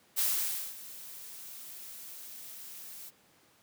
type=noise with ADSR envelope; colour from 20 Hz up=blue; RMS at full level=-28 dBFS; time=0.16-3.11 s; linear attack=30 ms; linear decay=550 ms; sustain=-18 dB; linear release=32 ms; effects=pink hiss -64 dBFS RMS until 3.62 s + high-pass 150 Hz 12 dB/octave